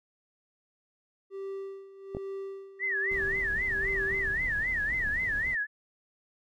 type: tone with tremolo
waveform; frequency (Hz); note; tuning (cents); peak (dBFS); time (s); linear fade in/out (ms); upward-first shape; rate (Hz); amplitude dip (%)
triangle; 390.2; G4; -8; -32; 1.3-4.39; 50; sine; 1.2; 80
type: clicks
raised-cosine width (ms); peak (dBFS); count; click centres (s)
2; -23; 2; 2.149 / 2.169
type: tone with vibrato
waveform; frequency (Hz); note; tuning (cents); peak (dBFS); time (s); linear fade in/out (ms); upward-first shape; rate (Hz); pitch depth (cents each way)
sine; 1853; A#6; -11; -27; 2.79-5.67; 50; sine; 3.8; 190
type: noise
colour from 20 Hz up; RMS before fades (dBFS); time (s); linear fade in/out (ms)
brown; -40; 3.11-5.55; 5
effects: none